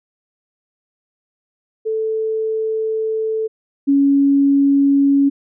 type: tone pair in turn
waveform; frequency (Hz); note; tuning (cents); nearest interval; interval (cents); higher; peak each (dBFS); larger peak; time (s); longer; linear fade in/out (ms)
sine; 440 / 278.9; A4 / C#4; 0 / +11; minor sixth; 789; first; -17 / -10; second; 1.85-3.48 / 3.87-5.3; first; 20
effects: none